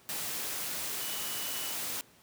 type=tone in noise; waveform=sine; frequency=2953 Hz; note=F#7; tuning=4 cents flat; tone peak=-43 dBFS; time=1.01-1.73 s; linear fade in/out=0 ms; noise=white; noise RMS=-36 dBFS; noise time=0.09-2.01 s; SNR=-10 dB; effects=pink hiss -60 dBFS RMS until 2.22 s + high-pass 100 Hz 12 dB/octave